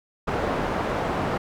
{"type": "low-pass noise", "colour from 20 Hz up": "white", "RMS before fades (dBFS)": -26, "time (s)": [0.27, 1.38], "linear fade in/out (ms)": 10, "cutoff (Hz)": 900, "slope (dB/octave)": 12, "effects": []}